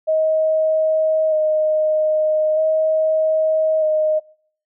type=tone with vibrato; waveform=sine; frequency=625 Hz; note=D#5; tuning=8 cents sharp; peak=-14 dBFS; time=0.07-4.2 s; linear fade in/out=20 ms; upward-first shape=square; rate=0.4 Hz; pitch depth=15 cents each way; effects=noise-tail reverb RT60 0.6 s tail -25 dB re dry